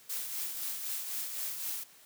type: noise with tremolo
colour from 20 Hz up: blue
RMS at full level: -35 dBFS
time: 0.09-1.84 s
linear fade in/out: 10 ms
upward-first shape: triangle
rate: 3.9 Hz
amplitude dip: 50%
effects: white hiss -58 dBFS RMS until 2.05 s + high-pass 100 Hz 12 dB/octave